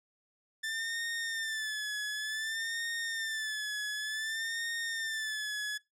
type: tone with vibrato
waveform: sawtooth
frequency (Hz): 1768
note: A6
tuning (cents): +8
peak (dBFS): -30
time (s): 0.63-5.78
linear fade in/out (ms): 10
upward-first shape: sine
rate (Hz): 0.55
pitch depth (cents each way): 72
effects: noise-tail reverb RT60 0.2 s tail -22 dB re dry + low-pass 10000 Hz 12 dB/octave